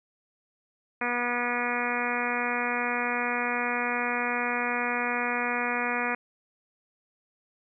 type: harmonic tone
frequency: 242.6 Hz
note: B3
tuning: 31 cents flat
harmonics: 1 / 2 / 3 / 4 / 5 / 6 / 7 / 8 / 9 / 10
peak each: -35 / -35 / -35 / -35 / -35 / -35 / -35 / -35 / -35 / -35 dBFS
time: 1.01-6.15 s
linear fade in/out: 5 ms
effects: none